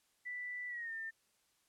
sine tone with pitch glide, 1975.5 to 1801.1 Hz, B6 to A6, 0 to +40 cents, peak -40 dBFS, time 0.25-1.11 s, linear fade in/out 20 ms, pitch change -160 cents, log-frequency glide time 0.68-0.93 s, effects white hiss -75 dBFS RMS until 1.68 s + low-pass 11000 Hz 12 dB/octave

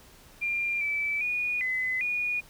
sine tone with pitch steps, 2392 / 2313 / 2455 / 2026 / 2450 Hz, D7 / D7 / D#7 / B6 / D#7, +31 / -27 / -24 / +44 / -27 cents, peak -26 dBFS, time 0.41-2.41 s, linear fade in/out 20 ms, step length 400 ms, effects pink hiss -54 dBFS RMS until 2.49 s

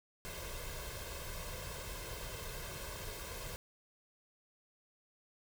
pink noise with comb filter, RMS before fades -44 dBFS, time 0.25-3.56 s, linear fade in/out 0 ms, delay 1.9 ms, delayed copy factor +0.7, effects none

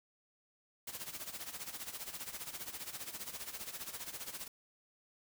white noise with tremolo, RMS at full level -42 dBFS, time 0.87-4.48 s, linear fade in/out 5 ms, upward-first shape sine, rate 15 Hz, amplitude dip 75%, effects none

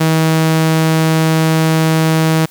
sawtooth tone, 159.9 Hz, D#3, 48 cents sharp, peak -6 dBFS, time 0-2.46 s, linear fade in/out 10 ms, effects white hiss -43 dBFS RMS until 2.5 s

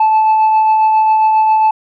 sine tone with tremolo, 872 Hz, A5, 16 cents flat, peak -4 dBFS, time 0-1.71 s, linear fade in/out 5 ms, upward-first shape triangle, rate 7.4 Hz, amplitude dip 35%, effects tanh soft clip ceiling -6 dBFS

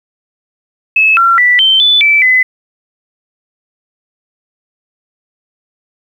sine tone with pitch steps, 2594 / 1364 / 1968 / 3106 / 3486 / 2319 / 2021 Hz, E7 / F6 / B6 / G7 / A7 / D7 / B6, -28 / -41 / -7 / -17 / -17 / -22 / +39 cents, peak -5 dBFS, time 0.96-2.43 s, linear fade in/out 5 ms, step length 210 ms, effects 7-bit

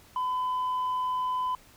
sine tone, 1009 Hz, B5, 37 cents sharp, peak -24 dBFS, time 0.16-1.55 s, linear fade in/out 2 ms, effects tanh soft clip ceiling -25 dBFS + pink hiss -56 dBFS RMS until 1.76 s

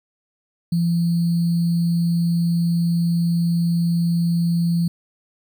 sine tone with sample-and-hold, 170 Hz, F3, 46 cents flat, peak -16 dBFS, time 0.72-4.88 s, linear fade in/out 5 ms, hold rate 4410 Hz, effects none

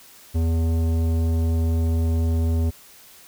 sine tone with tanh clipping, 82 Hz, E2, 9 cents flat, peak -20 dBFS, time 0.34-2.71 s, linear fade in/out 20 ms, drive 14 dB, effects white hiss -48 dBFS RMS until 3.27 s

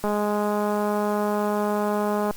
click train, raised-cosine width 1 ms, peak -12 dBFS, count 473, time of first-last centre 0.04-2.309 s, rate 208 Hz, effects white hiss -45 dBFS RMS until 2.36 s + Opus 48 kbps

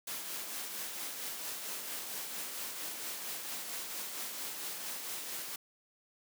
white noise with tremolo, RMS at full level -39 dBFS, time 0.07-5.56 s, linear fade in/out 5 ms, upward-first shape triangle, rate 4.4 Hz, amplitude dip 40%, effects high-pass 200 Hz 12 dB/octave

